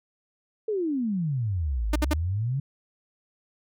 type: exponential two-way sweep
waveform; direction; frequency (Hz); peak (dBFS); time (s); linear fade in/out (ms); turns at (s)
sine; down then up; 449.9 to 51.4 to 143.5; -24; 0.68-2.6; 5; 1.88
type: tone bursts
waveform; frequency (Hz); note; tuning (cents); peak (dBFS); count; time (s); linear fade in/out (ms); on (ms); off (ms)
sawtooth; 301.7; D4; +47; -18; 3; 1.93-2.136; 5; 28; 61
effects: none